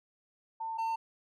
sine / triangle tone pair in turn, 898 / 902.3 Hz, A5 / A5, +35 / +43 cents, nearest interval unison, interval 8 cents, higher second, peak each -34 / -28 dBFS, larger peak second, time 0.6-0.78 / 0.78-0.96 s, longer neither, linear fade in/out 10 ms, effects none

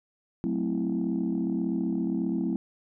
sine chord, F# half-diminished seventh, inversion none, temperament equal, 185 / 220 / 261.6 / 329.6 Hz, F#3 / A3 / C4 / E4, 0 / 0 / 0 / 0 cents, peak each -30 dBFS, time 0.44-2.56 s, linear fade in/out 0 ms, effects tanh soft clip ceiling -19 dBFS

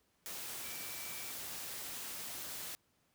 sine tone in noise, 2317 Hz, D7, 24 cents flat, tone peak -52 dBFS, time 0.64-1.32 s, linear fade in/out 0 ms, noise white, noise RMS -44 dBFS, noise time 0.26-2.75 s, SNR -11 dB, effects pink hiss -75 dBFS RMS until 3.14 s + high-pass 60 Hz 12 dB/octave

